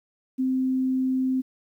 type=tone; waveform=sine; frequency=259.9 Hz; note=C4; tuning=11 cents flat; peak=-21 dBFS; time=0.38-1.42 s; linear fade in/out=20 ms; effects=10-bit